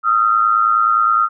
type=tone pair together; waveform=sine; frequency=1248.5 / 1358 Hz; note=D#6 / F6; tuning=+6 / -49 cents; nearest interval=minor second; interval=145 cents; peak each=-14 dBFS; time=0.03-1.29 s; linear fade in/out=50 ms; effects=none